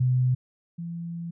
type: tone pair in turn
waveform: sine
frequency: 126.9 / 169.39 Hz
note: B2 / E3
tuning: +47 / +47 cents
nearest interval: perfect fourth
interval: 500 cents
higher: second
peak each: -19 / -31 dBFS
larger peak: first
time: 0-0.35 / 0.78-1.31 s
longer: second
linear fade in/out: 10 ms
effects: none